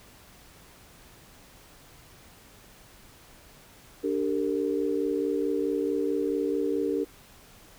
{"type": "chord", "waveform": "sine", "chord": "G minor", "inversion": "second", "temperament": "equal with one note detuned", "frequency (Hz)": [293.7, 392, 456.6], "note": ["D4", "G4", "Bb4"], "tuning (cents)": [0, 0, -36], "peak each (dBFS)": -29, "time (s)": [4.03, 7.05], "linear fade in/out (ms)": 20, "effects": ["pink hiss -53 dBFS RMS until 7.78 s"]}